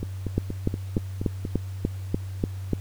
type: two click trains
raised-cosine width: 3 ms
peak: -9 / -16 dBFS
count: 9 / 7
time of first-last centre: 0.38-2.733 / 0.03-1.452 s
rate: 3.4 / 4.22 Hz
effects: added 95 Hz sine -31 dBFS peak until 2.8 s + pink hiss -51 dBFS RMS until 2.8 s